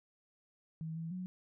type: tone with pitch steps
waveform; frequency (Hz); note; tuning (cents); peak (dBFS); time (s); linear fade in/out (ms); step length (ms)
sine; 160.5 / 164 / 183.1; E3 / E3 / F#3; -46 / -9 / -18; -38; 0.81-1.26; 0; 150
effects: none